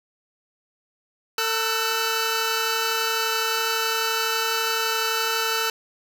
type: tone cluster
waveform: 15% pulse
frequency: 450.3 / 1319 / 1503 Hz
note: A4 / E6 / F#6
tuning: +40 / +1 / +27 cents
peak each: -20 dBFS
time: 1.38-5.7 s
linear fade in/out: 2 ms
effects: none